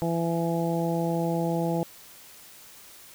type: harmonic tone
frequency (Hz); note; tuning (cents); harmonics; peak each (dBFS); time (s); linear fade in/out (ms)
167.5; E3; +28; 1 / 2 / 3 / 4 / 5; -27 / -30 / -31 / -33 / -34; 0.02-1.83; 0
effects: white hiss -49 dBFS RMS until 3.14 s